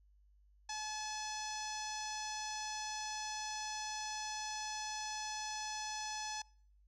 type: tone with low-pass filter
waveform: sawtooth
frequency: 858 Hz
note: A5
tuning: 44 cents flat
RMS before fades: -42 dBFS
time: 0.69-6.42 s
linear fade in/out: 5 ms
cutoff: 5800 Hz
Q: 6
effects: noise-tail reverb RT60 0.6 s tail -26 dB re dry + added 50 Hz sine -64 dBFS peak until 6.87 s